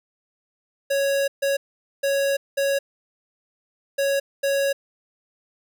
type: tone bursts at uneven times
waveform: square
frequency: 554.4 Hz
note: C#5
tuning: in tune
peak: -20 dBFS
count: 6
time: 0.9-1.28 / 1.42-1.57 / 2.03-2.37 / 2.57-2.79 / 3.98-4.2 / 4.43-4.73 s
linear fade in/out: 10 ms
effects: none